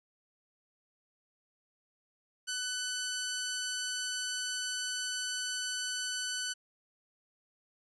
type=tone; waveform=10% pulse; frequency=1498 Hz; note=F#6; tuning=21 cents sharp; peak=-25 dBFS; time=2.47-6.54 s; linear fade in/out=20 ms; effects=resampled to 22050 Hz